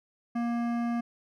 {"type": "tone with hard clipping", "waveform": "sine", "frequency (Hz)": 236, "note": "A#3", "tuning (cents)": 22, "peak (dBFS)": -29, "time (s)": [0.35, 1.01], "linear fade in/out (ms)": 10, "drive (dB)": 14, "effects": []}